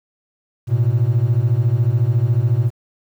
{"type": "beating tone pair", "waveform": "triangle", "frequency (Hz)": [111, 125], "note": ["A2", "B2"], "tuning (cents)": [16, 21], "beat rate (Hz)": 14, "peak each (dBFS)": -14, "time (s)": [0.67, 2.71], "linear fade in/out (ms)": 50, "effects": ["tanh soft clip ceiling -4 dBFS", "8-bit"]}